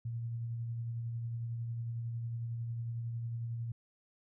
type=tone with tremolo; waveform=sine; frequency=116.54 Hz; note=A#2; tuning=in tune; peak=-34 dBFS; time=0.05-3.72 s; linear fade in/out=5 ms; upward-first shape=triangle; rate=11 Hz; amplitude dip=30%; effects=none